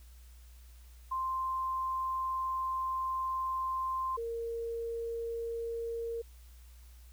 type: tone pair in turn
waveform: sine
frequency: 1046.5 / 462.5 Hz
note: C6 / A#4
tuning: 0 / -14 cents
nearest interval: octave + major second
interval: 1414 cents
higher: first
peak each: -31 / -34 dBFS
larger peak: first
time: 1.11-4.17 / 4.17-6.22 s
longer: first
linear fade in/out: 10 ms
effects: added 60 Hz sine -51 dBFS peak until 7.12 s + white hiss -64 dBFS RMS until 7.12 s